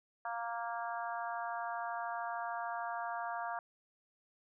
harmonic tone, 233.1 Hz, A#3, in tune, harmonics 3 / 4 / 5 / 6 / 7, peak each -40 / -42 / -44 / -46 / -47 dBFS, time 0.25-3.59 s, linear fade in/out 2 ms, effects none

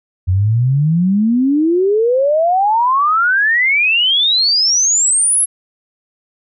sine exponential sweep, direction up, 88.4 to 11180 Hz, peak -10 dBFS, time 0.27-5.46 s, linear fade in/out 20 ms, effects none

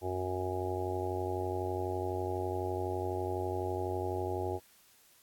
harmonic tone, 92 Hz, F#2, 9 cents flat, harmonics 1 / 3 / 4 / 5 / 6 / 7 / 8 / 9, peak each -38 / -45 / -36 / -41 / -48 / -42 / -46 / -40 dBFS, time 0.01-4.6 s, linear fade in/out 50 ms, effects white hiss -63 dBFS RMS until 5.22 s + AAC 64 kbps

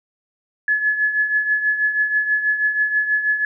sine tone with tremolo, 1708 Hz, G#6, 48 cents sharp, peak -13 dBFS, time 0.68-3.45 s, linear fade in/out 2 ms, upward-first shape triangle, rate 6.2 Hz, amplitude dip 70%, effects none

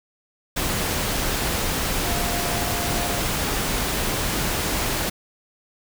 sine tone in noise, 698 Hz, F5, 1 cent flat, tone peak -31 dBFS, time 2.03-3.21 s, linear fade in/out 10 ms, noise pink, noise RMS -24 dBFS, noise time 0.56-5.1 s, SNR -10 dB, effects none

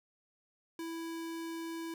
square tone, 330.1 Hz, E4, 2 cents sharp, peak -39 dBFS, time 0.79-1.94 s, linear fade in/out 2 ms, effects none

